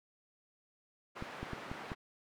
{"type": "band-pass noise", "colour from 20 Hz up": "white", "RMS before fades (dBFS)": -47, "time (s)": [1.15, 1.95], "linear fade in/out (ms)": 20, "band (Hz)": [160, 1600], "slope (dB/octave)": 12}
{"type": "clicks", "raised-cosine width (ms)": 3, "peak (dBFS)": -27, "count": 5, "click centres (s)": [1.224, 1.43, 1.533, 1.715, 1.918]}
{"effects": []}